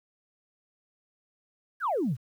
sine exponential sweep, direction down, 1728 to 103.83 Hz, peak -24 dBFS, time 1.8-2.17 s, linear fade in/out 50 ms, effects tanh soft clip ceiling -20 dBFS + 10-bit

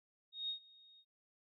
sine tone with ADSR envelope, 3729 Hz, A#7, in tune, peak -36 dBFS, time 0.32-1.05 s, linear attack 170 ms, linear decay 100 ms, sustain -24 dB, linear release 59 ms, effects none

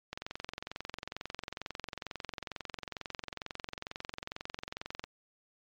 click train, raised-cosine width 0.2 ms, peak -20 dBFS, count 110, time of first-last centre 0.13-5.04 s, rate 22.2 Hz, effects low-pass 5000 Hz 12 dB/octave + MP3 96 kbps

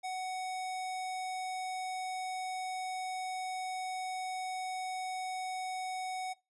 square tone, 745 Hz, F#5, 12 cents sharp, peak -36 dBFS, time 0.03-6.34 s, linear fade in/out 20 ms, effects noise-tail reverb RT60 0.2 s tail -18 dB re dry + resampled to 24000 Hz

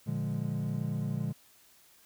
triangle chord, Bb dominant seventh, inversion none, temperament equal, 116.54 / 146.83 / 174.61 / 207.7 Hz, Bb2 / D3 / F3 / Ab3, 0 / 0 / 0 / 0 cents, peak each -34 / -32 / -36 / -35 dBFS, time 0.06-1.33 s, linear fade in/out 20 ms, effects white hiss -61 dBFS RMS until 2.05 s

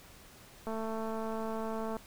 click train, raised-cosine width 1 ms, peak -25 dBFS, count 289, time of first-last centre 0.67-1.967 s, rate 222 Hz, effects pink hiss -55 dBFS RMS until 2.06 s

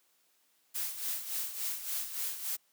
blue noise with tremolo, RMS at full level -34 dBFS, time 0.74-2.57 s, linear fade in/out 20 ms, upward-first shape sine, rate 3.5 Hz, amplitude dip 65%, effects white hiss -71 dBFS RMS until 2.72 s + high-pass 200 Hz 12 dB/octave

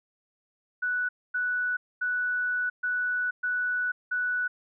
sine tone bursts at uneven times, 1480 Hz, F#6, in tune, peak -25 dBFS, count 6, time 0.82-1.09 / 1.34-1.77 / 2.01-2.7 / 2.83-3.31 / 3.43-3.92 / 4.11-4.48 s, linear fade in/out 10 ms, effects none

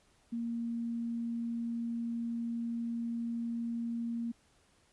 sine tone, 233.1 Hz, A#3, in tune, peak -33 dBFS, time 0.32-4.32 s, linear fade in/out 10 ms, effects pink hiss -68 dBFS RMS until 4.92 s + resampled to 24000 Hz

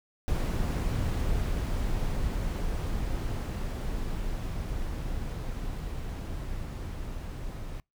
brown noise with level ramp, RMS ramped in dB -27 to -37 dBFS, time 0.28-7.8 s, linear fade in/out 0 ms, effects noise-tail reverb RT60 0.2 s tail -26 dB re dry

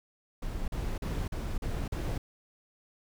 brown noise bursts, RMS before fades -33 dBFS, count 6, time 0.42-2.18 s, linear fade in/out 5 ms, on 260 ms, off 40 ms, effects none

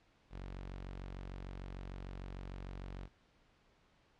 sawtooth tone, 46.65 Hz, F#1, 15 cents sharp, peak -40 dBFS, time 0.3-3.09 s, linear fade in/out 50 ms, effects pink hiss -70 dBFS RMS until 4.19 s + low-pass 4000 Hz 12 dB/octave

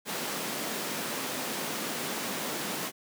pink high-pass noise, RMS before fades -34 dBFS, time 0.05-2.92 s, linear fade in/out 50 ms, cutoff 180 Hz, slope 24 dB/octave, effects none

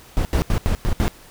brown noise bursts at uneven times, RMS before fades -18 dBFS, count 6, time 0.17-0.25 / 0.33-0.42 / 0.5-0.58 / 0.66-0.75 / 0.85-0.93 / 1-1.08 s, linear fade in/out 0 ms, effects pink hiss -46 dBFS RMS until 1.3 s

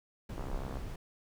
brown noise, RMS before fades -39 dBFS, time 0.29-0.96 s, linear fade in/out 5 ms
click train, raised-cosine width 1 ms, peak -29 dBFS, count 27, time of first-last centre 0.38-0.771 s, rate 66.5 Hz
effects none

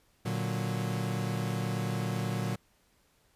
40% pulse chord, Bb augmented, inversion none, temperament equal, 116.54 / 146.83 / 185 Hz, Bb2 / D3 / F#3, 0 / 0 / 0 cents, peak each -32 / -36 / -34 dBFS, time 0.25-2.56 s, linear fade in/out 10 ms, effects pink hiss -68 dBFS RMS until 3.35 s + resampled to 32000 Hz

